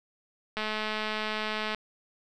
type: click train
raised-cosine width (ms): 0.3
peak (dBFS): -16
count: 254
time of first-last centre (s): 0.57-1.747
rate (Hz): 215
effects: none